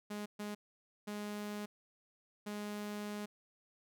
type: tone bursts at uneven times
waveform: sawtooth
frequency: 207.8 Hz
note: G#3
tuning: 1 cent sharp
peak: -36 dBFS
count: 4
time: 0.1-0.26 / 0.39-0.55 / 1.07-1.66 / 2.46-3.26 s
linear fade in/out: 10 ms
effects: none